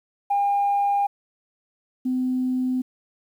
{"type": "tone pair in turn", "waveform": "sine", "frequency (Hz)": [806, 255.1], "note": ["G5", "C4"], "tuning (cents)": [48, -44], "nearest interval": "octave + minor sixth", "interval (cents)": 1992, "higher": "first", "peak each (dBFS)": [-17, -20], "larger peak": "first", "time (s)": [[0.3, 1.07], [2.05, 2.82]], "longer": "neither", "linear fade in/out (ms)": 10, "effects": ["tanh soft clip ceiling -15 dBFS", "9-bit"]}